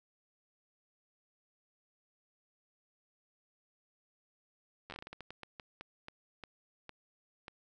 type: slowing click train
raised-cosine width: 0.3 ms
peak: -29 dBFS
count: 18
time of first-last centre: 4.9-7.481 s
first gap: 10 ms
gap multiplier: 1.29
effects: none